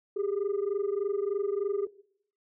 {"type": "tone pair together", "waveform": "sine", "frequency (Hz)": [392, 415.3], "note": ["G4", "G#4"], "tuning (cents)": [0, 0], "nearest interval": "minor second", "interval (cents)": 100, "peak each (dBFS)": -28, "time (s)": [0.16, 1.87], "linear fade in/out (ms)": 10, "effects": ["noise-tail reverb RT60 0.6 s tail -17 dB re dry", "tanh soft clip ceiling -24 dBFS"]}